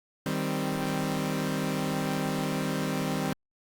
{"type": "chord", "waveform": "sawtooth", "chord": "C minor", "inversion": "first", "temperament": "equal", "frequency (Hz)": [155.56, 196, 261.6], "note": ["Eb3", "G3", "C4"], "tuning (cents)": [0, 0, 0], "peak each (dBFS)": -28, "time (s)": [0.26, 3.33], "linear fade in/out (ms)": 2, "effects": ["Opus 48 kbps"]}